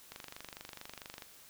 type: click train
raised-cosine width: 0.2 ms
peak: -27 dBFS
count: 28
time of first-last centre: 0.12-1.222 s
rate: 24.5 Hz
effects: white hiss -57 dBFS RMS until 1.49 s